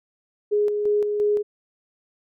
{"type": "tone with tremolo", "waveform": "sine", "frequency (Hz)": 416, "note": "G#4", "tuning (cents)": 3, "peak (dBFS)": -17, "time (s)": [0.51, 1.43], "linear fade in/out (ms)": 20, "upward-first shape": "square", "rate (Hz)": 2.9, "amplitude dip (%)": 40, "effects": []}